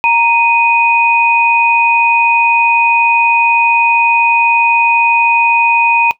sine tone pair together, 932.3 / 2489 Hz, A#5 / D#7, 0 / 0 cents, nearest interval octave + perfect fourth, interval 1700 cents, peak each -10 dBFS, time 0.04-6.11 s, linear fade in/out 0 ms, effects noise-tail reverb RT60 0.1 s tail -17 dB re dry

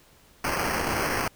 violet noise with sample-and-hold, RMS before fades -27 dBFS, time 0.44-1.28 s, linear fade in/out 5 ms, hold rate 3675 Hz, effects pink hiss -57 dBFS RMS until 1.35 s

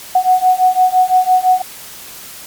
sine beating tone pair, 736 / 741.9 Hz, F#5 / F#5, -9 / +4 cents, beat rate 5.9 Hz, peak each -12 / -11 dBFS, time 0.15-1.62 s, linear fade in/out 5 ms, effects white hiss -33 dBFS RMS until 2.46 s + MP3 96 kbps

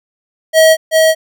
square tone with echo, 639 Hz, D#5, 46 cents sharp, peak -5 dBFS, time 0.53-0.77 s, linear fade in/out 50 ms, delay 380 ms, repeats 1, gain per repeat -2 dB, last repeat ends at 1.15 s, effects none

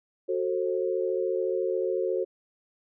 sine chord, F# diminished, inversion none, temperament just, 370 / 444 / 532.8 Hz, F#4 / A4 / C5, 0 / +16 / +31 cents, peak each -28 / -30 / -30 dBFS, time 0.28-2.25 s, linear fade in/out 20 ms, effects none

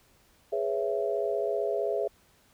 sine chord, C# minor seventh, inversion second, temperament just, 415.8 / 498.9 / 554.4 / 665.2 Hz, G#4 / B4 / C#5 / E5, +2 / +17 / 0 / +16 cents, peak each -30 / -35 / -33 / -31 dBFS, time 0.52-2.08 s, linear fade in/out 10 ms, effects pink hiss -63 dBFS RMS until 2.53 s

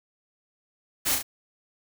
white noise with echo, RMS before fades -25 dBFS, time 1.05-1.16 s, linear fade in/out 20 ms, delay 35 ms, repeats 2, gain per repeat -4 dB, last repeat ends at 1.23 s, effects none

